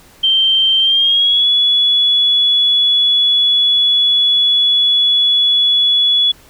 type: tone with pitch glide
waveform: sine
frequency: 3136 to 3400 Hz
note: G7 to G#7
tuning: 0 to +40 cents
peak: -9 dBFS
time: 0.23-6.32 s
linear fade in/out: 10 ms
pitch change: +140 cents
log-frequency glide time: 0.8-1.48 s
effects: pink hiss -45 dBFS RMS until 6.49 s